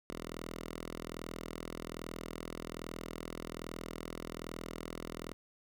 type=tone with notch filter; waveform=5% pulse; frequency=41.22 Hz; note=E1; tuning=1 cent sharp; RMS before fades=-44 dBFS; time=0.1-5.33 s; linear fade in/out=0 ms; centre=90 Hz; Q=0.7; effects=none

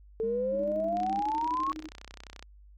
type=exponential sweep; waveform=sine; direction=up; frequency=440 to 1117 Hz; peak=-27 dBFS; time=0.2-1.72 s; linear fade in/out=0 ms
type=tone with vibrato; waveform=triangle; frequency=203.9 Hz; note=G#3; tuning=32 cents flat; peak=-36 dBFS; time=0.23-1.2 s; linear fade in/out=5 ms; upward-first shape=sine; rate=2.7 Hz; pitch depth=22 cents each way
type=tone with tremolo; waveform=sine; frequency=311.1 Hz; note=D#4; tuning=in tune; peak=-36 dBFS; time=0.51-1.9 s; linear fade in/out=50 ms; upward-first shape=square; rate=12 Hz; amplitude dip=65%
type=click train; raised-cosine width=0.2 ms; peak=-27 dBFS; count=47; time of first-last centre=0.97-2.426 s; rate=31.6 Hz
effects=added 50 Hz sine -51 dBFS peak until 2.77 s

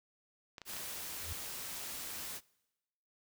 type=clicks; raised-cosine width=0.2 ms; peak=-29 dBFS; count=4; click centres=0.582 / 0.617 / 0.735 / 0.767 s
type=noise; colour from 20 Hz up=white; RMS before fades=-43 dBFS; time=0.65-2.41 s; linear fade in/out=50 ms
type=tone with exponential growth; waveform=sine; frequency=82.41 Hz; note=E2; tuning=in tune; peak=-37 dBFS; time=1.13-1.33 s; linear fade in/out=5 ms; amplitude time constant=42 ms
effects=noise-tail reverb RT60 1.0 s tail -24 dB re dry

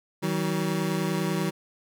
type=tone pair together; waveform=25% pulse; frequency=159.18 / 189.3 Hz; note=D#3 / F#3; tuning=+40 / +40 cents; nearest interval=minor third; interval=300 cents; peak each=-24 dBFS; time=0.22-1.51 s; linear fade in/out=20 ms; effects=none

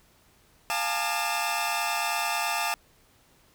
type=tone cluster; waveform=sawtooth; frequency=699 / 833 / 902 / 1205 / 2663 Hz; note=F5 / G#5 / A5 / D6 / E7; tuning=+1 / +5 / +43 / +44 / +17 cents; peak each=-29 dBFS; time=0.7-2.74 s; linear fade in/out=0 ms; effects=pink hiss -61 dBFS RMS until 3.54 s

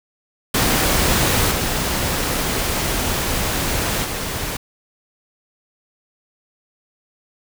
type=noise with level steps; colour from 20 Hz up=pink; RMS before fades=-17 / -21 / -25 dBFS; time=0.54-4.57 s; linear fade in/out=5 ms; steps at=1.51 / 4.04 s; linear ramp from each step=5 ms; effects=none

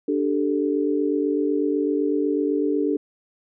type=chord; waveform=sine; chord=D suspended fourth; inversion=none; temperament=equal; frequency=293.7 / 392 / 440 Hz; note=D4 / G4 / A4; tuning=0 / 0 / 0 cents; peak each=-22 / -25 / -25 dBFS; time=0.08-2.97 s; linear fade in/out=5 ms; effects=none

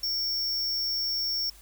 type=tone; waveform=square; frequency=5470 Hz; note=F8; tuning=37 cents flat; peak=-27 dBFS; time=0.03-1.5 s; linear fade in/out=5 ms; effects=added 50 Hz sine -52 dBFS peak until 1.61 s + white hiss -54 dBFS RMS until 1.61 s

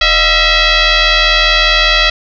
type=tone with frequency modulation; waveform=sine; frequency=698.5 Hz; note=F5; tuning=in tune; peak=-7 dBFS; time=0.01-2.1 s; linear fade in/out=5 ms; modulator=656 Hz; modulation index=5.9; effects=none

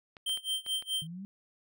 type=clicks; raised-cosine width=0.3 ms; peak=-32 dBFS; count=5; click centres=0.168 / 0.294 / 0.374 / 0.664 / 0.824 s
type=tone with tremolo; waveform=square; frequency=3136 Hz; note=G7; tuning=in tune; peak=-29 dBFS; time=0.26-1.07 s; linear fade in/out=5 ms; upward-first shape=sine; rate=4.7 Hz; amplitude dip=95%
type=exponential sweep; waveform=sine; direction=up; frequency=152.7 to 202.7 Hz; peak=-39 dBFS; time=1.02-1.25 s; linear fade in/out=0 ms
effects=none

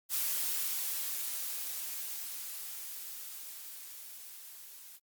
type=noise with level ramp; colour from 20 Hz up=blue; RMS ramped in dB=-32 to -51 dBFS; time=0.09-5 s; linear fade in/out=50 ms; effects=Opus 48 kbps

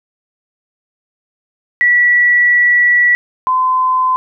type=tone pair in turn; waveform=sine; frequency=1946 / 1025.5 Hz; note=B6 / C6; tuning=-26 / -35 cents; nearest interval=major seventh; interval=1109 cents; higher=first; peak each=-7 / -10 dBFS; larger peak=first; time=1.81-3.15 / 3.47-4.16 s; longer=first; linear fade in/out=0 ms; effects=none

